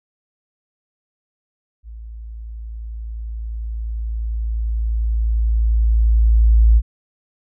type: tone with level ramp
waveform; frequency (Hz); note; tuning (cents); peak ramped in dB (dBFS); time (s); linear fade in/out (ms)
sine; 55.7; A1; +22; -32 to -7; 1.83-6.82; 50
effects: none